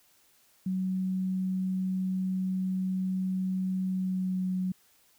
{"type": "tone with pitch glide", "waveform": "sine", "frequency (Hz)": [187.1, 184.95], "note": ["F#3", "F#3"], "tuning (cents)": [20, 0], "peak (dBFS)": -27, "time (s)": [0.66, 4.72], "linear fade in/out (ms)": 5, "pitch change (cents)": -20, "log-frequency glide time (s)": [3.86, 4.52], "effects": ["white hiss -64 dBFS RMS until 5.18 s"]}